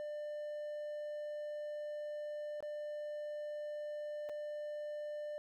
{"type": "tone with dropouts", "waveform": "triangle", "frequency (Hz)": 596, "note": "D5", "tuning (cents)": 25, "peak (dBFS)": -38, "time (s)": [0, 5.38], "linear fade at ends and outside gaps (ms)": 0, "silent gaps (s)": [[2.605, 2.626], [4.29, 4.295]], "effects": []}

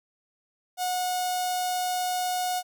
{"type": "tone with notch filter", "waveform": "sawtooth", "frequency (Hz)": 728, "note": "F#5", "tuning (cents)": -28, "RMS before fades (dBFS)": -28, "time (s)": [0.77, 2.63], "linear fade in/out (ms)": 50, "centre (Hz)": 1800, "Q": 0.75, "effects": []}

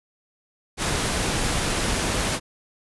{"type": "noise", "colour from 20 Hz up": "pink", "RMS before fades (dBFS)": -24, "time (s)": [0.77, 2.4], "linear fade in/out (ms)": 50, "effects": ["resampled to 24000 Hz"]}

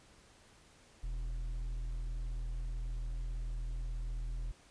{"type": "tone with hard clipping", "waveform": "sine", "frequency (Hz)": 40.82, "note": "E1", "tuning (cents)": -16, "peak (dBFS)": -37, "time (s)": [1.03, 4.52], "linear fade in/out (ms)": 10, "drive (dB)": 5, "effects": ["pink hiss -62 dBFS RMS until 4.7 s", "resampled to 22050 Hz"]}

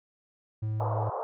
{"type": "tone", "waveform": "triangle", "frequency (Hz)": 108.5, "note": "A2", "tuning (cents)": -24, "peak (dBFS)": -26, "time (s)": [0.62, 1.1], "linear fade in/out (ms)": 10}
{"type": "band-pass noise", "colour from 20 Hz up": "pink", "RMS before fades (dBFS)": -33, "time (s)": [0.8, 1.23], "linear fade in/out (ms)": 0, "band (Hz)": [470, 1100], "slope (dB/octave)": 48}
{"effects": []}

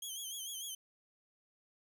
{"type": "tone with vibrato", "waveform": "15% pulse", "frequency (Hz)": 3209, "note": "G7", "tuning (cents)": 40, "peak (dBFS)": -34, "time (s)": [0.02, 0.75], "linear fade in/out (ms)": 5, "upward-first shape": "sine", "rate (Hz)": 6.7, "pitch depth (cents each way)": 81, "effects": []}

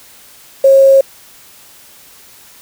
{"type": "tone with quantisation", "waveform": "sine", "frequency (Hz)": 542, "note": "C#5", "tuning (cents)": -39, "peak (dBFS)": -3, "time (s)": [0.64, 1.01], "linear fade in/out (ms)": 5, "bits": 5, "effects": ["white hiss -41 dBFS RMS until 2.61 s"]}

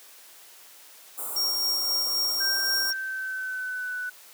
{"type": "band-stop noise", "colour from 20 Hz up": "white", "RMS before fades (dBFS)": -33, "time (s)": [1.17, 2.92], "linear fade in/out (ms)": 20, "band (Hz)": [1400, 7400], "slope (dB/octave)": 96}
{"type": "tone with tremolo", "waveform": "triangle", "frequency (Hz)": 5560, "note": "F8", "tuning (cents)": -9, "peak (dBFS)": -22, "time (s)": [1.36, 2.93], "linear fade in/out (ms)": 5, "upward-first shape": "sine", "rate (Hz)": 3.8, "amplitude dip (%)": 30}
{"type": "tone with pitch glide", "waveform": "sine", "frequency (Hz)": [1568, 1489.4], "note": ["G6", "F#6"], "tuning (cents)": [0, 11], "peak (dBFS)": -29, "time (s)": [2.4, 4.1], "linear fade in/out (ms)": 10, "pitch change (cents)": -89, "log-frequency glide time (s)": [2.77, 3.98]}
{"effects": ["white hiss -50 dBFS RMS until 4.33 s", "high-pass 400 Hz 12 dB/octave"]}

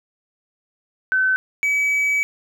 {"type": "tone pair in turn", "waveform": ["sine", "triangle"], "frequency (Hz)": [1524, 2283], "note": ["G6", "D7"], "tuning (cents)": [-49, -50], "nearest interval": "perfect fifth", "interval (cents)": 699, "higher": "second", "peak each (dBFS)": [-15, -15], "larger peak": "neither", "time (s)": [[1.12, 1.36], [1.63, 2.23]], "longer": "second", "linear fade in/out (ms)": 0, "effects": []}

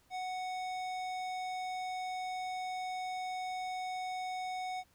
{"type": "tone with hard clipping", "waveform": "sine", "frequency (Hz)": 740, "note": "F#5", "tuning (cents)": 0, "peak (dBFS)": -38, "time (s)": [0.1, 4.84], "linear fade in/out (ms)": 50, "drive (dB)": 15, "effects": ["pink hiss -69 dBFS RMS until 4.94 s"]}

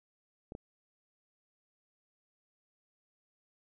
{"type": "clicks", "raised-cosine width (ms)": 2, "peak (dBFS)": [-30, -28], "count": 2, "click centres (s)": [0.521, 0.551], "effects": []}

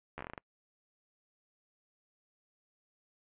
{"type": "slowing click train", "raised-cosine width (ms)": 0.5, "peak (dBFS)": -26, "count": 9, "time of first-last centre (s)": [0.18, 0.378], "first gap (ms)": 12, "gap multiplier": 1.2, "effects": ["noise-tail reverb RT60 0.1 s tail -26 dB re dry", "resampled to 8000 Hz"]}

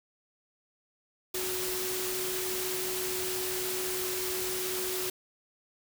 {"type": "tone in noise", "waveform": "sine", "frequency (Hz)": 370, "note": "F#4", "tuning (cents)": 0, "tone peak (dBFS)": -35, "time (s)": [1.34, 5.1], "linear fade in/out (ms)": 5, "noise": "white", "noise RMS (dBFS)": -34, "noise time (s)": [1.34, 5.1], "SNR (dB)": -4, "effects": []}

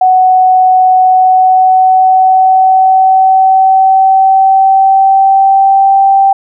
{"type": "tone with pitch glide", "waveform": "sine", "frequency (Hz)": [744, 781.4], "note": ["F#5", "G5"], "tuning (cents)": [9, -6], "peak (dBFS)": -3, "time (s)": [0.01, 6.33], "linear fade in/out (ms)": 5, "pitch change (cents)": 85, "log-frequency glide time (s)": [1.02, 5.96], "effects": []}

